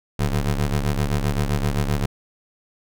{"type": "ring-modulated tone", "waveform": "25% pulse", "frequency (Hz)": 71.5, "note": "D2", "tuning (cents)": -46, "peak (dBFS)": -13, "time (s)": [0.19, 2.06], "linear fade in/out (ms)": 5, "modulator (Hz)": 39.6, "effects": []}